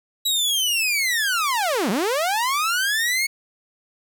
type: linear two-way sweep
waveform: sawtooth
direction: down then up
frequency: 3904 to 174.61 to 2212 Hz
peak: -16 dBFS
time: 0.25-3.27 s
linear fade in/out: 10 ms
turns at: 1.9 s
effects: none